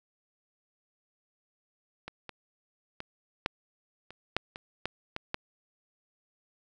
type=clicks; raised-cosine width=0.3 ms; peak=-23 / -24 / -22 / -11 / -29 / -10 / -24 / -15 / -18 / -14 dBFS; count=10; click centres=2.08 / 2.293 / 3.004 / 3.461 / 4.106 / 4.366 / 4.559 / 4.856 / 5.164 / 5.344 s; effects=none